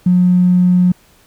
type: tone with tanh clipping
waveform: triangle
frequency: 180 Hz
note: F#3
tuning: 47 cents flat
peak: -7 dBFS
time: 0.06-0.92 s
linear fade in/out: 5 ms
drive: 2 dB
effects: pink hiss -50 dBFS RMS until 1.26 s